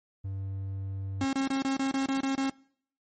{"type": "tone", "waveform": "triangle", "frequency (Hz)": 97, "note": "G2", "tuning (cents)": -18, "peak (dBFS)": -30, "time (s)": [0.24, 1.25], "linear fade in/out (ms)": 10}
{"type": "tone bursts", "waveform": "45% pulse", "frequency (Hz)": 270, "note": "C#4", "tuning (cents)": -45, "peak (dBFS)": -26, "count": 9, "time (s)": [1.21, 2.498], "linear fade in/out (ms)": 2, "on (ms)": 120, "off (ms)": 26}
{"effects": ["noise-tail reverb RT60 0.6 s tail -24 dB re dry", "MP3 32 kbps"]}